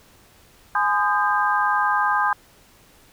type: tone cluster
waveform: sine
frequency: 835 / 1022 / 1232 / 1589 Hz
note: G#5 / C6 / D#6 / G6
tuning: +9 / -41 / -17 / +23 cents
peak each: -23 dBFS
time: 0.75-2.33 s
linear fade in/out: 2 ms
effects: pink hiss -53 dBFS RMS until 3.12 s